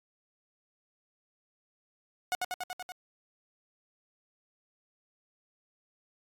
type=tone with echo; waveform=sawtooth; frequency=730 Hz; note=F#5; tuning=24 cents flat; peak=-24 dBFS; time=2.32-2.35 s; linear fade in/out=0 ms; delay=95 ms; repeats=6; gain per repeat=-2 dB; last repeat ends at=2.92 s; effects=AAC 48 kbps